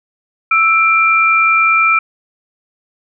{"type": "tone pair together", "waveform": "sine", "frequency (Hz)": [1322.1, 2368], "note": ["E6", "D7"], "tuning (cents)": [5, 14], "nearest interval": "minor seventh", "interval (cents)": 1009, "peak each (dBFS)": -11, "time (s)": [0.51, 1.99], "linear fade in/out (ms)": 5, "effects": []}